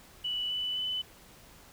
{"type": "tone with pitch steps", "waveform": "sine", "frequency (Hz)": [2960, 2984, 3008], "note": ["F#7", "F#7", "F#7"], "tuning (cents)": [0, 14, 28], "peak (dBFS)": -30, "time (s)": [0.24, 1.02], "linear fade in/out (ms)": 10, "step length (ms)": 260, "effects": ["pink hiss -55 dBFS RMS until 1.72 s"]}